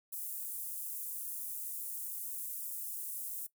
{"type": "high-pass noise", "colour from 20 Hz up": "pink", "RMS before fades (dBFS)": -41, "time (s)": [0.12, 3.47], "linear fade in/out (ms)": 10, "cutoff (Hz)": 10000, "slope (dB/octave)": 24, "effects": ["noise-tail reverb RT60 0.1 s tail -18 dB re dry"]}